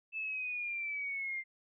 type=linear sweep; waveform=sine; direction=down; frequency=2637 to 2093 Hz; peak=-35 dBFS; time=0.12-1.44 s; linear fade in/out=50 ms; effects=none